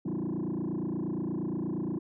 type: tone with frequency modulation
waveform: sine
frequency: 251.1 Hz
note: B3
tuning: 29 cents sharp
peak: -27 dBFS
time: 0.05-1.99 s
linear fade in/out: 10 ms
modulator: 28.5 Hz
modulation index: 3.6
effects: tanh soft clip ceiling -29 dBFS